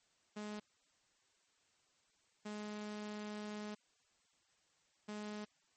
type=tone bursts at uneven times; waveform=sawtooth; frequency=210 Hz; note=G#3; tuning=19 cents sharp; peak=-39 dBFS; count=3; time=0.36-0.6 / 2.45-3.75 / 5.08-5.45 s; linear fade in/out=10 ms; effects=white hiss -75 dBFS RMS until 5.76 s + MP3 32 kbps